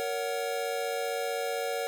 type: chord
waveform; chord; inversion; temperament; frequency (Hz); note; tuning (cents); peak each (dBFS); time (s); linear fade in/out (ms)
square; F# major; first; equal with one note detuned; 466.2 / 561.8 / 740; A#4 / C#5 / F#5; 0 / +23 / 0; -34 / -35 / -36; 0-1.87; 0
effects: none